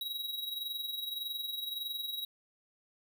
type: tone with amplitude modulation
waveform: square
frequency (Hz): 3852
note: B7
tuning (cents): -44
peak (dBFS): -34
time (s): 0.01-2.25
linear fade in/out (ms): 2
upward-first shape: sine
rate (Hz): 21.7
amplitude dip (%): 60
effects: none